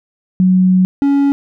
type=tone pair in turn; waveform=sine / triangle; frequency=185 / 280.4 Hz; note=F#3 / C#4; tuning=0 / +20 cents; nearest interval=perfect fifth; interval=720 cents; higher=second; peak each=-7 dBFS; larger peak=neither; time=0.4-0.85 / 1.02-1.32 s; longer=first; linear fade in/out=0 ms; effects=none